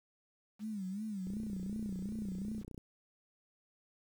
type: tone with vibrato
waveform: sine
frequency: 201.5 Hz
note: G3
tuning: 48 cents sharp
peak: -37 dBFS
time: 0.59-2.64 s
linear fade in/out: 50 ms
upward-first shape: sine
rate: 2.7 Hz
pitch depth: 150 cents each way
type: click train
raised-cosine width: 3 ms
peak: -34 dBFS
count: 47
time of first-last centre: 1.27-2.778 s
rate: 30.5 Hz
effects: 10-bit